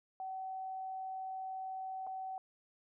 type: tone with dropouts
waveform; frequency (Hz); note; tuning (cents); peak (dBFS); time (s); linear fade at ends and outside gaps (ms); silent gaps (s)
sine; 759; F#5; +44; -39; 0.2-2.38; 1; 2.067-2.071
effects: none